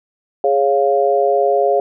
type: chord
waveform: sine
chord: Db major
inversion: second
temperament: equal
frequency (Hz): 415.3 / 554.4 / 698.5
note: Ab4 / Db5 / F5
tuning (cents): 0 / 0 / 0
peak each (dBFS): -16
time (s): 0.44-1.8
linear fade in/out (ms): 2
effects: none